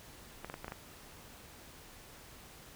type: clicks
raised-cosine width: 0.5 ms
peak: -26 dBFS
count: 6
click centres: 0.446 / 0.499 / 0.541 / 0.645 / 0.681 / 0.721 s
effects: pink hiss -54 dBFS RMS until 2.75 s